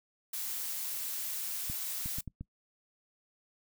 blue noise, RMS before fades -37 dBFS, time 0.33-2.21 s, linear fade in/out 5 ms
clicks, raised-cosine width 5 ms, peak -28 dBFS, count 5, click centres 1.699 / 2.059 / 2.185 / 2.277 / 2.41 s
effects noise-tail reverb RT60 0.1 s tail -22 dB re dry

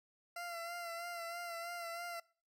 20% pulse tone with vibrato, 685 Hz, F5, 34 cents flat, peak -37 dBFS, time 0.36-2.2 s, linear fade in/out 5 ms, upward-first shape sine, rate 3.1 Hz, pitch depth 35 cents each way, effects noise-tail reverb RT60 0.4 s tail -22 dB re dry

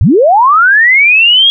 sine linear sweep, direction up, 65.5 to 3314 Hz, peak -3 dBFS, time 0.01-1.5 s, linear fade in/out 0 ms, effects none

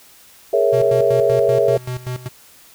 sine chord, A# half-diminished seventh, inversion third, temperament equal, 415.3 / 466.2 / 554.4 / 659.3 Hz, G#4 / A#4 / C#5 / E5, 0 / 0 / 0 / 0 cents, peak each -18 dBFS, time 0.53-1.77 s, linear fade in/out 5 ms
square tone with tremolo, 125.6 Hz, B2, 30 cents sharp, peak -23 dBFS, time 0.72-2.29 s, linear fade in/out 20 ms, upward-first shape square, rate 5.2 Hz, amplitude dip 80%
effects white hiss -47 dBFS RMS until 2.74 s

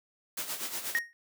white noise with tremolo, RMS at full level -34 dBFS, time 0.37-0.99 s, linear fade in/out 5 ms, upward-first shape sine, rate 8.3 Hz, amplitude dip 65%
triangle tone with exponential decay, 1864.7 Hz, A#6, in tune, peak -20 dBFS, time 0.95-1.13 s, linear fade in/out 0 ms, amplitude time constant 38 ms
effects high-pass 200 Hz 12 dB/octave

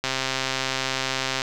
click train, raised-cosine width 0.2 ms, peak -7 dBFS, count 183, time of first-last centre 0.04-1.419 s, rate 132 Hz, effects none

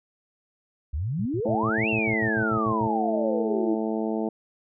sine exponential two-way sweep, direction up then down, 65.2 to 2794 to 314.1 Hz, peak -25 dBFS, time 0.93-3.75 s, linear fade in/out 10 ms, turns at 1.89 s
sine tone bursts, 116.54 Hz, A#2, in tune, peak -28 dBFS, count 12, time 1.19-2.874 s, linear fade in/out 5 ms, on 67 ms, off 80 ms
harmonic tone, 110 Hz, A2, in tune, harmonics 2 / 3 / 4 / 5 / 6 / 7 / 8, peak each -28 / -30 / -31 / -38 / -34 / -39 / -40 dBFS, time 1.45-4.29 s, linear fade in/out 5 ms
effects none

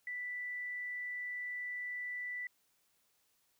sine tone, 1975.5 Hz, B6, in tune, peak -38 dBFS, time 0.07-2.47 s, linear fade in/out 2 ms, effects white hiss -75 dBFS RMS until 3.59 s

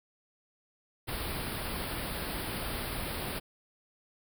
pink band-stop noise, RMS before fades -36 dBFS, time 1.07-3.4 s, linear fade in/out 20 ms, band 5000 to 8800 Hz, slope 96 dB/octave, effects none

